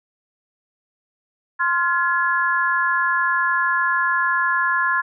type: chord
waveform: sine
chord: F minor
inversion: second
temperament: equal with one note detuned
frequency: 1046.5 / 1396.9 / 1700 Hz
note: C6 / F6 / Ab6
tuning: 0 / 0 / +40 cents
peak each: -21 / -23 / -20 dBFS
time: 1.59-5.02 s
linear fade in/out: 20 ms
effects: none